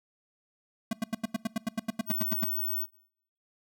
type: tone bursts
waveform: square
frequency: 222.8 Hz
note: A3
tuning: 22 cents sharp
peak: -27 dBFS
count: 15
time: 0.91-2.444 s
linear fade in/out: 5 ms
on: 22 ms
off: 86 ms
type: tone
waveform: sine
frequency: 15804 Hz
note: B9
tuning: in tune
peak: -28 dBFS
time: 2.06-2.87 s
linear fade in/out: 50 ms
effects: noise-tail reverb RT60 0.7 s tail -22 dB re dry